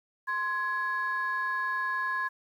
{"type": "tone pair together", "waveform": "sine", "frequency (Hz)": [1046.5, 1676.6], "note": ["C6", "G#6"], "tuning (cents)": [0, 16], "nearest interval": "minor sixth", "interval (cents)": 816, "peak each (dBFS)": [-30, -29], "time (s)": [0.27, 2.29], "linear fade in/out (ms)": 20, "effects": ["tanh soft clip ceiling -22 dBFS", "10-bit"]}